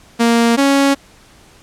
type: tone pair in turn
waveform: sawtooth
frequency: 233.1 / 277.2 Hz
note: A#3 / C#4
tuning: 0 / 0 cents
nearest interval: minor third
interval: 300 cents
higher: second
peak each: -6 dBFS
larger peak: neither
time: 0.19-0.57 / 0.57-0.95 s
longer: neither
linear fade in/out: 20 ms
effects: pink hiss -46 dBFS RMS until 1.62 s + low-pass 10000 Hz 12 dB/octave